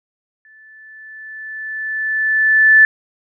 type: tone with exponential growth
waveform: sine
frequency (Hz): 1750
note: A6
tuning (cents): -10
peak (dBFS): -4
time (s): 0.45-2.85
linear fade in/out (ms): 1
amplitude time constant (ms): 520
effects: none